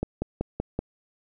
click train, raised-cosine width 2 ms, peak -13 dBFS, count 5, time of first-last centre 0.03-0.79 s, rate 5.26 Hz, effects none

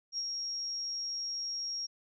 sine tone with ADSR envelope, 5588 Hz, F8, in tune, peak -31 dBFS, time 0.12-1.87 s, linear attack 60 ms, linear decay 44 ms, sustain -3 dB, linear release 18 ms, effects none

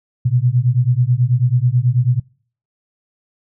sine beating tone pair, 119.3 / 128.5 Hz, A#2 / C3, +41 / -31 cents, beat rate 9.2 Hz, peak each -15 dBFS, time 0.25-2.2 s, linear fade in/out 10 ms, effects noise-tail reverb RT60 0.5 s tail -26 dB re dry

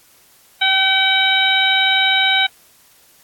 harmonic tone with a mistuned harmonic, 764 Hz, G5, 45 cents flat, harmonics 1 / 2 / 3 / 4 / 5, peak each -21 / -19 / -18 / -20 / -17 dBFS, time 0.61-2.47 s, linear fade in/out 10 ms, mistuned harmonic 1, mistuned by +18 cents, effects white hiss -51 dBFS RMS until 3.23 s + AAC 64 kbps

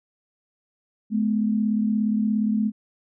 sine tone pair together, 213.1 / 250.2 Hz, G#3 / B3, +45 / +23 cents, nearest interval minor third, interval 278 cents, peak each -20 / -27 dBFS, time 1.1-2.72 s, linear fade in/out 50 ms, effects none

